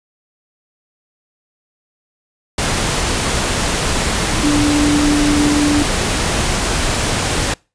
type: tone in noise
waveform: sine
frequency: 293.7 Hz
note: D4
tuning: in tune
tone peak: -12 dBFS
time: 4.43-5.83 s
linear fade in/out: 5 ms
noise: pink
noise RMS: -17 dBFS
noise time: 2.58-7.54 s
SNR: +2 dB
effects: noise-tail reverb RT60 0.3 s tail -26 dB re dry + resampled to 22050 Hz